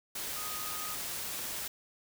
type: tone in noise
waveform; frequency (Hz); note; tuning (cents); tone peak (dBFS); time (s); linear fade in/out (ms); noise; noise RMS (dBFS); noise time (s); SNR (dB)
sine; 1244.5; D#6; 0; -43; 0.36-0.95; 5; white; -38; 0.15-1.68; -8
effects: none

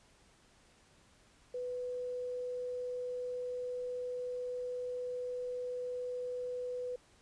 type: tone with quantisation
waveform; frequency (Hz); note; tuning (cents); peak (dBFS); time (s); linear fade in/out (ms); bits
sine; 496.6; B4; +9; -36; 1.54-6.96; 5; 11
effects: pink hiss -65 dBFS RMS until 7.21 s + resampled to 22050 Hz

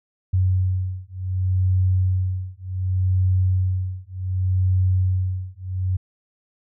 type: beating tone pair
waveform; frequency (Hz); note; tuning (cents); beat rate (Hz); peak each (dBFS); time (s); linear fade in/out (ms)
sine; 92.5 / 93.17; F#2 / F#2; 0 / +13; 0.67; -21; 0.33-5.97; 10
effects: none

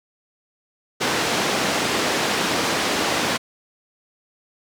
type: band-pass noise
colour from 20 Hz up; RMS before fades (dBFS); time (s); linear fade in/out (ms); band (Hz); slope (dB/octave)
pink; -22; 1-3.38; 20; 240 to 6200; 12
effects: none

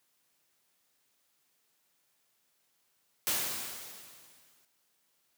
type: noise with exponential decay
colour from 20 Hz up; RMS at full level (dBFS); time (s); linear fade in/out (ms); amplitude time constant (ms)
white; -29; 3.27-4.65; 0; 300
effects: white hiss -74 dBFS RMS until 5.37 s + high-pass 100 Hz 12 dB/octave

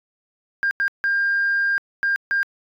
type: tone bursts at uneven times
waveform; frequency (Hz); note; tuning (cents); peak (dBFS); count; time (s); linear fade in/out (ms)
sine; 1602; G6; +37; -16; 5; 0.63-0.71 / 0.8-0.88 / 1.04-1.78 / 2.03-2.16 / 2.31-2.43; 0
effects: tanh soft clip ceiling -14 dBFS

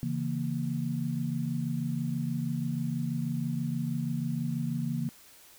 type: chord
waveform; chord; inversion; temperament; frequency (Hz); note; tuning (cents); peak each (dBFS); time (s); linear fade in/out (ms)
sine; A# diminished; first; equal; 138.59 / 164.81 / 233.1; C#3 / E3 / A#3; 0 / 0 / 0; -33; 0.03-5.09; 0
effects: white hiss -55 dBFS RMS until 5.58 s

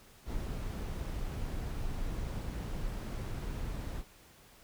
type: noise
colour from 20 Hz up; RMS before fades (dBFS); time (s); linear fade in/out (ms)
brown; -37; 0.25-4.04; 50
effects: pink hiss -59 dBFS RMS until 4.63 s

